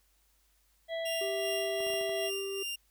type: harmonic tone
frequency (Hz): 659.3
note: E5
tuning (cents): 0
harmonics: 1 / 3 / 5 / 6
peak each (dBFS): -33 / -42 / -44 / -56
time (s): 0.88-2.31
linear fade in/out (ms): 50
type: tone with tremolo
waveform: sawtooth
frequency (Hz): 2794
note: F7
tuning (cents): 0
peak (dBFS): -31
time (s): 1.05-2.76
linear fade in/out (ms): 10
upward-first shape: sine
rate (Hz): 2.6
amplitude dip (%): 55
type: tone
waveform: triangle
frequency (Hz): 392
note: G4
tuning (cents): 0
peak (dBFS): -33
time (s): 1.21-2.63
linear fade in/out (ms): 5
type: clicks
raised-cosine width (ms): 1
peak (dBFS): -35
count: 6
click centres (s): 1.805 / 1.867 / 1.903 / 1.937 / 2.012 / 2.094
effects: added 50 Hz sine -70 dBFS peak until 2.9 s + white hiss -71 dBFS RMS until 2.9 s